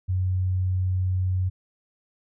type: tone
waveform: sine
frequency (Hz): 92.5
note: F#2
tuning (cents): 0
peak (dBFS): -21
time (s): 0.08-1.5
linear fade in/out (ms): 20
effects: none